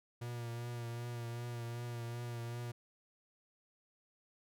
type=tone with vibrato; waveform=45% pulse; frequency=118.8 Hz; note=A#2; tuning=33 cents sharp; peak=-40 dBFS; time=0.21-2.72 s; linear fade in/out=10 ms; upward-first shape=triangle; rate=2.6 Hz; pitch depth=31 cents each way; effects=none